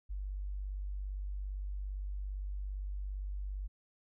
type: tone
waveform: sine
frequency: 48.78 Hz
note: G1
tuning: 8 cents flat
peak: -36 dBFS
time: 0.09-3.68 s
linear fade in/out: 20 ms
effects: none